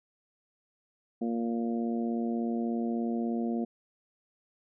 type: harmonic tone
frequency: 116.54 Hz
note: A#2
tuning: in tune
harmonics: 2 / 3 / 4 / 5 / 6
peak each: -29 / -36 / -40 / -45 / -41 dBFS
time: 1.21-3.65 s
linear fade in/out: 10 ms
effects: none